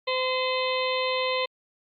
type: harmonic tone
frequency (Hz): 514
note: C5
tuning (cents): -31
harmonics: 1 / 2 / 4 / 5 / 6 / 7 / 8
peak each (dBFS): -27 / -30 / -33 / -34 / -35 / -35 / -36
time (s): 0.07-1.46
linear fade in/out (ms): 10
effects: Opus 48 kbps